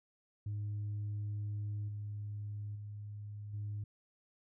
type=tone with level steps; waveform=sine; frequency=103.83 Hz; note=G#2; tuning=in tune; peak=-34 / -38 / -42 / -36 dBFS; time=0.46-3.84 s; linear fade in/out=5 ms; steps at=1.88 / 2.75 / 3.53 s; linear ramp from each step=10 ms; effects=tanh soft clip ceiling -34 dBFS